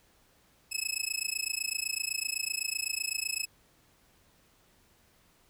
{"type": "tone with amplitude modulation", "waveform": "15% pulse", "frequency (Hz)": 2586, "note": "E7", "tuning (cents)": -34, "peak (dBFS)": -20, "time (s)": [0.71, 3.46], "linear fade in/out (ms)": 20, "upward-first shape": "sine", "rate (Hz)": 27.9, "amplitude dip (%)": 100, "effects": ["pink hiss -65 dBFS RMS until 5.49 s"]}